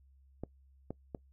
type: clicks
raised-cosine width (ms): 2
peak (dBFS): -25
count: 3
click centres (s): 0.436 / 0.906 / 1.148
effects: noise-tail reverb RT60 0.1 s tail -22 dB re dry + added 67 Hz sine -60 dBFS peak until 1.32 s